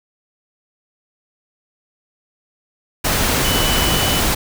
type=tone in noise; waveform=sine; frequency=2982 Hz; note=F#7; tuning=13 cents sharp; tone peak=-22 dBFS; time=3.44-4.21 s; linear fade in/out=10 ms; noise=pink; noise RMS=-17 dBFS; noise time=3.04-4.35 s; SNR=-8 dB; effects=none